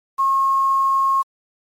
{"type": "tone with quantisation", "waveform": "sine", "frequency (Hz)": 1082, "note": "C#6", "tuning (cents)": -42, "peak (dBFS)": -14, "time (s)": [0.18, 1.23], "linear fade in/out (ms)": 20, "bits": 7, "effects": ["MP3 64 kbps"]}